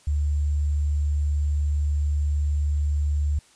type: tone with sample-and-hold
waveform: sine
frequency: 73.42 Hz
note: D2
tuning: in tune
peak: -20 dBFS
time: 0.07-3.39 s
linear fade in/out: 5 ms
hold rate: 7350 Hz
effects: white hiss -56 dBFS RMS until 3.55 s + resampled to 22050 Hz